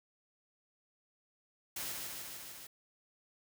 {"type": "noise with echo", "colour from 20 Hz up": "white", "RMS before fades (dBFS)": -40, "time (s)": [1.76, 1.92], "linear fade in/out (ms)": 5, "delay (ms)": 150, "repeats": 5, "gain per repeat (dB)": -2, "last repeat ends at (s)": 2.67, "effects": []}